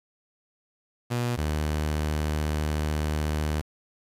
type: tone pair in turn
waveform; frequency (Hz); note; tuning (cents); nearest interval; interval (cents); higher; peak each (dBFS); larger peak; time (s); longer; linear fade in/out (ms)
sawtooth; 120.9 / 76.16; B2 / D#2; -36 / -36; minor sixth; 800; first; -21; neither; 1.1-1.37 / 1.37-3.62; second; 20
effects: resampled to 32000 Hz + 8-bit